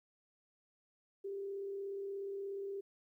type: tone with frequency modulation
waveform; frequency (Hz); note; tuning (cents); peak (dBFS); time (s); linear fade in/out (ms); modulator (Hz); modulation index
sine; 395.5; G4; +15; -39; 1.24-2.81; 10; 36.8; 0.24
effects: 13-bit